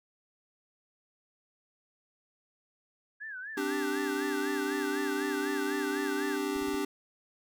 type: tone with vibrato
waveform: sine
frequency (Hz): 1623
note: G#6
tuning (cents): -40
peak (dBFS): -38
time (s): 3.2-6.38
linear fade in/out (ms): 20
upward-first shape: sine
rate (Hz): 4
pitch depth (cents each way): 160
type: chord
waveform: square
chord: C suspended second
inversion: none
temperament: equal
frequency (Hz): 261.6 / 293.7 / 392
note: C4 / D4 / G4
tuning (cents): 0 / 0 / 0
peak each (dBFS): -39 / -34 / -34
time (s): 3.57-6.85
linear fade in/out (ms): 5
type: noise bursts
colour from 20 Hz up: brown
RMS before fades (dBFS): -47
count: 4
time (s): 6.55-6.752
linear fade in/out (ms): 2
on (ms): 22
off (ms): 38
effects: none